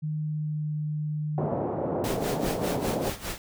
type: tone with pitch glide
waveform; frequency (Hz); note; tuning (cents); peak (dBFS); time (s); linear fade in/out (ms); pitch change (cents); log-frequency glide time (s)
sine; 153.3 to 151.45; D#3 to D#3; -25 to -46; -27; 0.02-1.47; 20; -21; 0.17-0.71
type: band-pass noise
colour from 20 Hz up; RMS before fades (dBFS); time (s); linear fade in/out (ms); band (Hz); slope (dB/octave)
white; -29; 1.38-3.1; 0; 100 to 700; 24
type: noise with tremolo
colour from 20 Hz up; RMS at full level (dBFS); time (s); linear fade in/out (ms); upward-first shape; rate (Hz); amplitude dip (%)
pink; -32; 2.04-3.38; 0; sine; 5; 80
effects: none